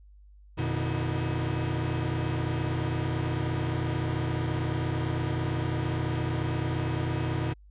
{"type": "tone cluster", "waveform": "45% pulse", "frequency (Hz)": [87.9, 122.1, 151, 320.5], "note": ["F2", "B2", "D3", "E4"], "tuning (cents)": [12, -19, 48, -49], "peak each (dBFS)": [-34, -30, -34, -35], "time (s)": [0.57, 7.54], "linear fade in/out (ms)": 20, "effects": ["added 50 Hz sine -50 dBFS peak until 7.7 s", "resampled to 8000 Hz"]}